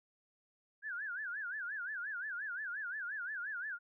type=tone with vibrato; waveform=sine; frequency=1568 Hz; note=G6; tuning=in tune; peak=-38 dBFS; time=0.82-3.79 s; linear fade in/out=50 ms; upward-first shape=sine; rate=5.7 Hz; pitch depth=200 cents each way; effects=none